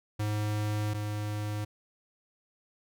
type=tone pair in turn; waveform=square; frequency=105.5 / 105.02 Hz; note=G#2 / G#2; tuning=+28 / +20 cents; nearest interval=unison; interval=8 cents; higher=first; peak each=-29 / -32 dBFS; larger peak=first; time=0.19-0.94 / 0.94-1.65 s; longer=first; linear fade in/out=10 ms; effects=none